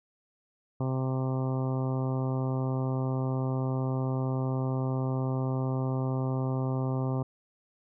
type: harmonic tone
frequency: 130.81 Hz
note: C3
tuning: in tune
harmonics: 1 / 2 / 3 / 4 / 5 / 6 / 7 / 8 / 9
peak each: -28 / -34 / -38 / -40 / -42 / -44 / -45 / -46 / -47 dBFS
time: 0.8-7.23 s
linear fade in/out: 5 ms
effects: none